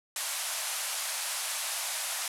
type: band-pass noise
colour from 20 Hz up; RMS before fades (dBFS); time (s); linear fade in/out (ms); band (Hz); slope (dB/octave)
white; -34; 0.16-2.28; 2; 590 to 12000; 48
effects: none